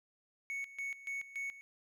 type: tone with tremolo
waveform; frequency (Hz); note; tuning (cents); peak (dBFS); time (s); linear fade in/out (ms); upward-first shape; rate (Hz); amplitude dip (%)
triangle; 2217; C#7; 0; -35; 0.5-1.61; 0; square; 3.5; 80
effects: none